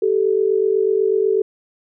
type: tone pair together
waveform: sine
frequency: 387.9 / 436 Hz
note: G4 / A4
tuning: -18 / -16 cents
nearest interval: major second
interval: 202 cents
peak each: -17 dBFS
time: 0.02-1.42 s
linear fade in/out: 5 ms
effects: none